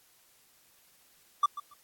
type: tone with echo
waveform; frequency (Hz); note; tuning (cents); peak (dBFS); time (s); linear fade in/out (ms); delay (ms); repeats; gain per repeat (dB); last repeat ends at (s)
triangle; 1170; D6; -7; -18; 1.43-1.46; 5; 140; 2; -15; 1.74
effects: white hiss -63 dBFS RMS until 1.83 s + AAC 64 kbps